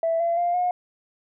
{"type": "tone with pitch steps", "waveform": "sine", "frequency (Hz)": [660, 678.9, 698.4, 718.5], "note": ["E5", "F5", "F5", "F5"], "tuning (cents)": [2, -49, 0, 49], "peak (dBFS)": -19, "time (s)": [0.03, 0.71], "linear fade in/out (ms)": 2, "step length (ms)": 170, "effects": ["tanh soft clip ceiling -15 dBFS"]}